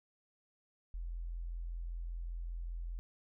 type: tone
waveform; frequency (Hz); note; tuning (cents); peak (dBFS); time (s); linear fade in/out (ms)
sine; 42.55; F1; -44; -38; 0.94-2.99; 0
effects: none